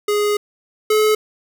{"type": "tone pair in turn", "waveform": "square", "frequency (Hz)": [415.3, 429.2], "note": ["G#4", "A4"], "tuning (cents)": [0, -43], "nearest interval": "minor second", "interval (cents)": 57, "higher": "second", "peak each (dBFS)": [-16, -13], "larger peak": "second", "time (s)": [[0.08, 0.37], [0.9, 1.15]], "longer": "first", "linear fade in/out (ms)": 5, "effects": []}